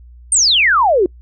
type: exponential sweep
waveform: sine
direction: down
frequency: 9100 to 339.3 Hz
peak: -9 dBFS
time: 0.32-1.06 s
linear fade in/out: 2 ms
effects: noise-tail reverb RT60 0.1 s tail -26 dB re dry + added 60 Hz sine -37 dBFS peak until 1.21 s